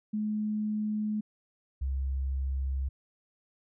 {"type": "tone pair in turn", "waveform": "sine", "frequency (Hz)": [212.7, 67], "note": ["G#3", "C2"], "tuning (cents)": [42, 42], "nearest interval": "octave + minor sixth", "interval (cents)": 2000, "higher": "first", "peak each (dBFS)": -28, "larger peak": "neither", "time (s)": [[0.13, 1.21], [1.81, 2.89]], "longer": "neither", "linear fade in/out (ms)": 10, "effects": []}